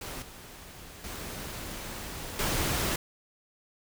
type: noise with level steps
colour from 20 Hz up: pink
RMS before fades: -39 / -47 / -39 / -29 dBFS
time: 0.01-2.96 s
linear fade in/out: 5 ms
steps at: 0.22 / 1.04 / 2.39 s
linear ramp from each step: 2 ms
effects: none